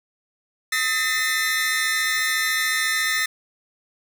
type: tone cluster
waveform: sawtooth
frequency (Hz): 1271 / 1799 / 2027 / 2101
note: D#6 / A6 / B6 / C7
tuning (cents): +36 / +38 / +45 / +7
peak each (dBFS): -27 / -19 / -22 / -28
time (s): 0.72-3.26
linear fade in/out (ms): 5
effects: none